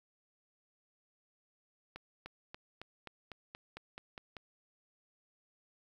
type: accelerating click train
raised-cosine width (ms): 0.3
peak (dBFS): -29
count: 11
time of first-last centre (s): 1.96-4.368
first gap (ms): 300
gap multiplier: 0.95
effects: 10-bit